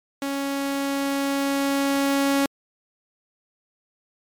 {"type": "tone with level ramp", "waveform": "sawtooth", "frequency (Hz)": 277.4, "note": "C#4", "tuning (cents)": 1, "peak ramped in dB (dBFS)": [-21, -14], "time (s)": [0.22, 2.46], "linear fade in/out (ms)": 2, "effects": ["MP3 96 kbps"]}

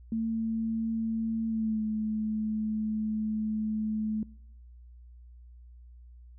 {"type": "tone with pitch glide", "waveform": "sine", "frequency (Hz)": [224.6, 216.1], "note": ["A3", "A3"], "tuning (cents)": [36, -31], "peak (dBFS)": -27, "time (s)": [0.12, 4.23], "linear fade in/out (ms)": 2, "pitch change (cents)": -67, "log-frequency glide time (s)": [1.46, 1.82], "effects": ["noise-tail reverb RT60 0.8 s tail -24 dB re dry", "added 60 Hz sine -48 dBFS peak until 6.38 s"]}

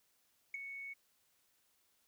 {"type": "tone with ADSR envelope", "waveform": "sine", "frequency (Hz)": 2217, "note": "C#7", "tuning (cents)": 0, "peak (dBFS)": -34, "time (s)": [0.54, 0.94], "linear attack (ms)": 4, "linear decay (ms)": 15, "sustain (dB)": -9, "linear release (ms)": 16, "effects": ["tanh soft clip ceiling -34 dBFS", "white hiss -75 dBFS RMS until 2.07 s"]}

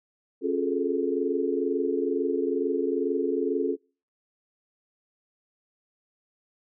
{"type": "tone cluster", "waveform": "sine", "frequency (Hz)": [273.4, 353.9, 418.5, 440.7], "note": ["C#4", "F4", "G#4", "A4"], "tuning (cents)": [-24, 23, 13, 3], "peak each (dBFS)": -29, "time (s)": [0.41, 3.77], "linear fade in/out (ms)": 50, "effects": ["noise-tail reverb RT60 0.4 s tail -26 dB re dry"]}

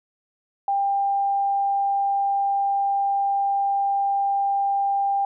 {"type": "tone", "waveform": "sine", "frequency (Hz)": 795, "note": "G5", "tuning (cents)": 24, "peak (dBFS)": -19, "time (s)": [0.68, 5.25], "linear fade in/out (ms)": 2, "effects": []}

